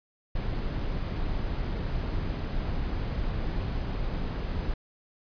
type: noise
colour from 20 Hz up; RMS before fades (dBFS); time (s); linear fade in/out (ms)
brown; -30; 0.35-4.74; 5
effects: resampled to 11025 Hz